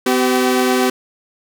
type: tone pair together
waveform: sawtooth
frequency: 253.2 / 384 Hz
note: B3 / G4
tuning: +43 / -36 cents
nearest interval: perfect fifth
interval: 721 cents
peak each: -12 dBFS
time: 0.06-0.9 s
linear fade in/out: 5 ms
effects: none